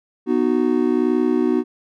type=chord; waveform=triangle; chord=B major; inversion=none; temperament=just; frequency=246.9 / 308.7 / 370.4 Hz; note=B3 / D#4 / F#4; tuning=0 / -14 / +2 cents; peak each=-18 dBFS; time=0.26-1.64 s; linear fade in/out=50 ms; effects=none

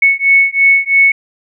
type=beating tone pair; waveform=sine; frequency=2208 / 2211 Hz; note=C#7 / C#7; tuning=-7 / -5 cents; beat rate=3 Hz; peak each=-10 dBFS; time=0.02-1.12 s; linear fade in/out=5 ms; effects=none

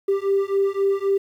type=beating tone pair; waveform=triangle; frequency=392 / 395.8 Hz; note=G4 / G4; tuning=0 / +17 cents; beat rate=3.8 Hz; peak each=-18 dBFS; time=0.08-1.18 s; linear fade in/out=10 ms; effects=tanh soft clip ceiling -13 dBFS + 9-bit

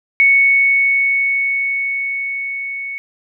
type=tone with level ramp; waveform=sine; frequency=2217 Hz; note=C#7; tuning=in tune; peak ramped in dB=-7 to -23 dBFS; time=0.2-2.98 s; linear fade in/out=0 ms; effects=none

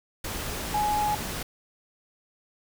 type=tone in noise; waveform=sine; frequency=838 Hz; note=G#5; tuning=15 cents sharp; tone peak=-23 dBFS; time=0.74-1.15 s; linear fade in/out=5 ms; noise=pink; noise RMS=-33 dBFS; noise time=0.24-1.43 s; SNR=+7 dB; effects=none

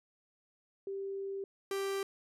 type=tone pair in turn; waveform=sine / 45% pulse; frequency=392 / 392 Hz; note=G4 / G4; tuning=0 / 0 cents; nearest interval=unison; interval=0 cents; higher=neither; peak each=-36 / -33 dBFS; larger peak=second; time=0.87-1.44 / 1.71-2.03 s; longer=first; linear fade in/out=2 ms; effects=resampled to 32000 Hz

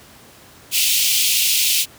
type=high-pass noise; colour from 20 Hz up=pink; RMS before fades=-17 dBFS; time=0.71-1.86 s; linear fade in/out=50 ms; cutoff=2500 Hz; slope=48 dB/octave; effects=pink hiss -45 dBFS RMS until 1.98 s + high-pass 80 Hz 12 dB/octave

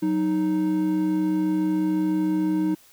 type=tone pair together; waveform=triangle; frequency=184.98 / 311.1 Hz; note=F#3 / D#4; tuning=0 / 0 cents; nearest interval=major sixth; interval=900 cents; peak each=-25 / -19 dBFS; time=0.02-2.75 s; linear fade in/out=10 ms; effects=white hiss -54 dBFS RMS until 2.92 s

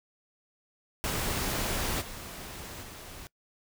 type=noise with level steps; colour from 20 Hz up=pink; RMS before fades=-31 / -42 / -45 dBFS; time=1.04-3.27 s; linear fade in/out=0 ms; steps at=2 / 2.82 s; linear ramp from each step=20 ms; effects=noise-tail reverb RT60 0.1 s tail -23 dB re dry

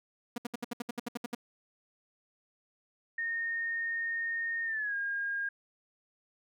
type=tone bursts; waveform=sawtooth; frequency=239.2 Hz; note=A#3; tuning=45 cents sharp; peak=-29 dBFS; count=12; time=0.36-1.349 s; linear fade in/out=5 ms; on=21 ms; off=67 ms
type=tone with pitch glide; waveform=sine; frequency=1840 to 1620.4 Hz; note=A#6 to G#6; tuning=-23 to -43 cents; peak=-31 dBFS; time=3.18-5.49 s; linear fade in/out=5 ms; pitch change=-220 cents; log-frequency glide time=4.65-4.95 s
effects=none

